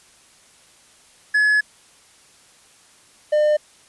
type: tone pair in turn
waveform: triangle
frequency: 1700 / 602.4 Hz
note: G#6 / D5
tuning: +40 / +44 cents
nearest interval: octave + tritone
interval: 1796 cents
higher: first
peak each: -12 dBFS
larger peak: neither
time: 1.34-1.61 / 3.32-3.57 s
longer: first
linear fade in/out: 10 ms
effects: white hiss -52 dBFS RMS until 3.88 s + resampled to 24000 Hz